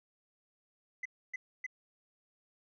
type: tone bursts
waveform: sine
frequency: 2022 Hz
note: B6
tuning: 40 cents sharp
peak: -34 dBFS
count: 3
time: 1.03-1.665 s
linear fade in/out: 5 ms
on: 25 ms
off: 280 ms
effects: tanh soft clip ceiling -33 dBFS